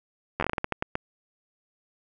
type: slowing click train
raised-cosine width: 0.5 ms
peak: -11 dBFS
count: 12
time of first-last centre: 0.4-0.954 s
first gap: 11 ms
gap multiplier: 1.28
effects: none